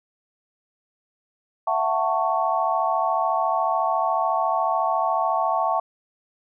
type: chord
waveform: sine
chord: F# minor seventh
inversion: third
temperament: just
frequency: 666 / 740 / 888 / 1110 Hz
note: E5 / F#5 / A5 / C#6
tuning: +18 / 0 / +16 / +2 cents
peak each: -25 dBFS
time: 1.67-5.8 s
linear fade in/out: 5 ms
effects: none